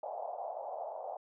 pink band-pass noise, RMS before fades -41 dBFS, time 0.03-1.17 s, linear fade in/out 2 ms, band 590 to 820 Hz, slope 48 dB/octave, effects none

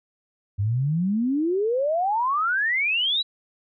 sine exponential sweep, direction up, 95.9 to 4000 Hz, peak -20 dBFS, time 0.58-3.23 s, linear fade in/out 20 ms, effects none

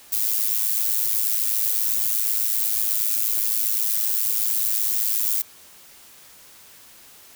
violet noise with amplitude modulation, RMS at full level -19 dBFS, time 0.12-5.42 s, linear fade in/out 5 ms, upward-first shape sine, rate 108 Hz, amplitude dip 75%, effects white hiss -48 dBFS RMS until 7.35 s

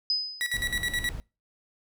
sine tone with exponential decay, 5020 Hz, D#8, 15 cents sharp, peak -21 dBFS, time 0.1-0.66 s, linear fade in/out 1 ms, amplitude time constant 120 ms
30% pulse tone with tremolo, 1939 Hz, B6, 32 cents flat, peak -23 dBFS, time 0.41-1.09 s, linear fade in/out 0 ms, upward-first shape square, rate 9.5 Hz, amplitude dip 75%
brown noise, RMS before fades -37 dBFS, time 0.54-1.2 s, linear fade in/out 0 ms
effects noise-tail reverb RT60 0.3 s tail -24 dB re dry

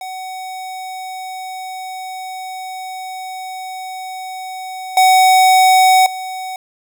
square tone with level steps, 750 Hz, F#5, 23 cents sharp, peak -26 / -8 / -24 dBFS, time 0.01-6.56 s, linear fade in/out 2 ms, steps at 4.97 / 6.06 s, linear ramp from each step 2 ms, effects none

